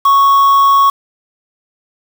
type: tone with quantisation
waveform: triangle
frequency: 1107 Hz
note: C#6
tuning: 3 cents flat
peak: -4 dBFS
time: 0.05-0.9 s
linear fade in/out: 5 ms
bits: 4
effects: none